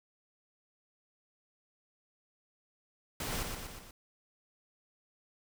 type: noise with echo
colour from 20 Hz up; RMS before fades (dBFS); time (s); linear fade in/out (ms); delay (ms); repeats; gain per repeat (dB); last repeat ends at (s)
pink; -37; 3.2-3.43; 2; 120; 4; -4; 3.91
effects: none